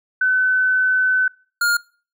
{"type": "tone pair in turn", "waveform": ["sine", "square"], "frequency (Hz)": [1513, 1415.7], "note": ["F#6", "F6"], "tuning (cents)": [38, 23], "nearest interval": "minor second", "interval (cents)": 115, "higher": "first", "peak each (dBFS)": [-14, -16], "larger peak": "first", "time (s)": [[0.21, 1.28], [1.61, 1.77]], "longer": "first", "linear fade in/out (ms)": 5, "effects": ["noise-tail reverb RT60 0.4 s tail -24 dB re dry"]}